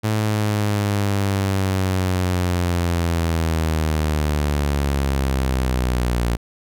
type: linear sweep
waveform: sawtooth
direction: down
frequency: 108.8 to 58.27 Hz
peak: -14 dBFS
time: 0.03-6.37 s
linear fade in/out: 20 ms
effects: none